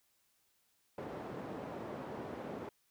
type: band-pass noise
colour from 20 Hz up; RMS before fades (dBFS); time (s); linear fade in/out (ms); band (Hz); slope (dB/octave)
white; -44; 0.98-2.69; 2; 130 to 600; 12
effects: white hiss -75 dBFS RMS until 2.9 s